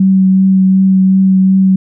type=tone with vibrato; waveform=sine; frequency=190 Hz; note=F#3; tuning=46 cents sharp; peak=-5 dBFS; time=0-1.76 s; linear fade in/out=5 ms; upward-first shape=triangle; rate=2.7 Hz; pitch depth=15 cents each way; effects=none